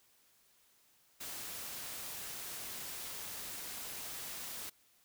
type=noise; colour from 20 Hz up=white; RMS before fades=-44 dBFS; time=1.2-4.7 s; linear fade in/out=10 ms; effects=white hiss -69 dBFS RMS until 5.04 s